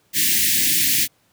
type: band-stop noise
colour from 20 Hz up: white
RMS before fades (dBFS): -18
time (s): 0.13-1.08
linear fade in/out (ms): 50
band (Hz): 350 to 1700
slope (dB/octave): 96
effects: pink hiss -61 dBFS RMS until 1.32 s + high-pass 100 Hz 12 dB/octave